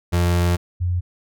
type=tone pair in turn; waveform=35% pulse / sine; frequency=87.31 / 88.94 Hz; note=F2 / F2; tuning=0 / +32 cents; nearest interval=unison; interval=32 cents; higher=second; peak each=-14 / -18 dBFS; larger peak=first; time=0.12-0.57 / 0.8-1.01 s; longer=first; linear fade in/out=20 ms; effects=none